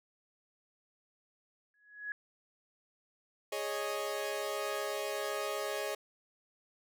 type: tone with exponential growth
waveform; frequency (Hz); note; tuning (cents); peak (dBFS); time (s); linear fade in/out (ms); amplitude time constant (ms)
sine; 1679; G#6; +18; -33; 1.74-2.12; 1; 82
type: chord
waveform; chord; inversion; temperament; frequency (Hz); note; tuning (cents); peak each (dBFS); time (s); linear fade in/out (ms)
sawtooth; Ab suspended fourth; none; equal; 415.3 / 554.4 / 622.3; Ab4 / Db5 / Eb5; 0 / 0 / 0; -35; 3.52-5.95; 5
effects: none